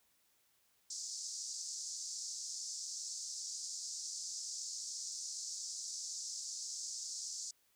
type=band-pass noise; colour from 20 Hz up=white; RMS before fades=-44 dBFS; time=0.9-7.51 s; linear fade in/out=5 ms; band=4800 to 7500 Hz; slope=48 dB/octave; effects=white hiss -74 dBFS RMS until 7.75 s